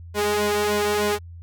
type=tone with flanger; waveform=sawtooth; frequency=207.7 Hz; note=G#3; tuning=in tune; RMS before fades=-22 dBFS; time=0.14-1.19 s; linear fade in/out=50 ms; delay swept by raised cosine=2 to 2.66 ms; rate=3.3 Hz; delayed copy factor=+0.95; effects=added 85 Hz sine -37 dBFS peak until 1.42 s